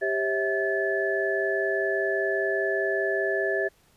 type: tone cluster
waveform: sine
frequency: 393.8 / 544 / 649 / 1730 Hz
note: G4 / C#5 / E5 / A6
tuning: +8 / -33 / -27 / -30 cents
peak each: -27 / -33 / -29 / -28 dBFS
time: 0.01-3.69 s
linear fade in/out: 20 ms
effects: pink hiss -62 dBFS RMS until 3.96 s + resampled to 32000 Hz